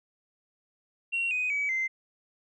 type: tone with pitch steps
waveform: sine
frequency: 2741 / 2499 / 2278 / 2077 Hz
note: F7 / D#7 / C#7 / C7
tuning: -33 / +7 / +47 / -13 cents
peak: -25 dBFS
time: 1.12-1.88 s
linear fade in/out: 20 ms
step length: 190 ms
effects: tanh soft clip ceiling -22 dBFS